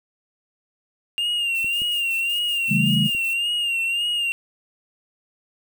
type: tone with vibrato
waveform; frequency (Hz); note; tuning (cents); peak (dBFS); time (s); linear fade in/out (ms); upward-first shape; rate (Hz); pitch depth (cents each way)
triangle; 2794; F7; 0; -19; 1.18-4.32; 0; sine; 1.8; 58
type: noise with tremolo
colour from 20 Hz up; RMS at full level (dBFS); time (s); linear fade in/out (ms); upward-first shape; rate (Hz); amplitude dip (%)
violet; -38; 1.54-3.35; 20; square; 5.3; 50
type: clicks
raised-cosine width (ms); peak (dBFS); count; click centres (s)
3; -26; 3; 1.645 / 1.819 / 3.149
type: chord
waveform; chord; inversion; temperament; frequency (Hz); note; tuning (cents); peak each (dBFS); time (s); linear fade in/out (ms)
sine; A dominant seventh; first; equal; 138.59 / 164.81 / 196 / 220; C#3 / E3 / G3 / A3; 0 / 0 / 0 / 0; -23; 2.68-3.1; 50
effects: none